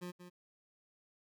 25% pulse tone with echo, 178.1 Hz, F3, 34 cents sharp, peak -38 dBFS, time 0.01-0.12 s, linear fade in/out 20 ms, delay 180 ms, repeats 1, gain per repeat -9 dB, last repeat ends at 0.3 s, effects none

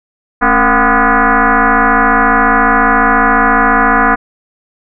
sine tone with frequency modulation, 218.8 Hz, A3, 9 cents flat, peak -6 dBFS, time 0.41-4.16 s, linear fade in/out 20 ms, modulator 246 Hz, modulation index 6.3, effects none

